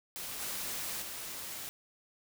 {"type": "noise with level steps", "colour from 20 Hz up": "white", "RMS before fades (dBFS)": [-41, -38, -42], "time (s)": [0.16, 1.69], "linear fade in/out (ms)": 0, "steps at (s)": [0.39, 1.01], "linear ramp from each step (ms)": 20, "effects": []}